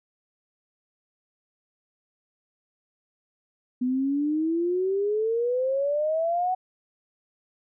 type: exponential sweep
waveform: sine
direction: up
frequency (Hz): 246.9 to 750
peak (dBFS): -22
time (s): 3.81-6.55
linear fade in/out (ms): 10
effects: none